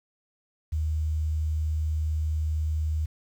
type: tone with quantisation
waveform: sine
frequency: 77.78 Hz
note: D#2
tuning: in tune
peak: -24 dBFS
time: 0.72-3.06 s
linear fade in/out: 10 ms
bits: 9
effects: none